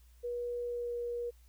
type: tone with pitch glide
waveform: sine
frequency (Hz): 482.6 to 477.9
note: B4 to A#4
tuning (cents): -40 to +43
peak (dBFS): -34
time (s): 0.23-1.31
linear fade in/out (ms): 20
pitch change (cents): -17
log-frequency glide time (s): 0.62-0.96
effects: added 60 Hz sine -57 dBFS peak until 1.48 s + white hiss -70 dBFS RMS until 1.48 s